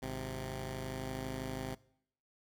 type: tone pair together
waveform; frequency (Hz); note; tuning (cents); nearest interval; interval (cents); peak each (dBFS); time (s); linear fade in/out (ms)
10% pulse; 52.2 / 130.81; G#1 / C3; +10 / 0; octave + major third; 1590; -34 / -32; 0.02-1.75; 10
effects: noise-tail reverb RT60 0.7 s tail -22 dB re dry